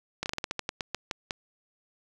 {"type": "slowing click train", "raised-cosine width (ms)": 0.2, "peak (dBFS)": -13, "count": 13, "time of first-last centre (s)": [0.23, 1.308], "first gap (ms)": 29, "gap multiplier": 1.19, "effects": []}